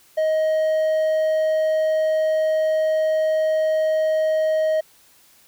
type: tone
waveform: triangle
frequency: 628 Hz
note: D#5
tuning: 16 cents sharp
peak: -15 dBFS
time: 0.17-4.81 s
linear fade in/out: 10 ms
effects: white hiss -54 dBFS RMS until 5.47 s